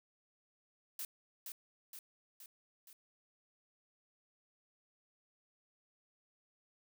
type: noise with echo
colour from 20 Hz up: blue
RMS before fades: -42 dBFS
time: 0.99-1.05 s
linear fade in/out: 2 ms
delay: 470 ms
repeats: 4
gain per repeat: -4 dB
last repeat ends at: 2.93 s
effects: none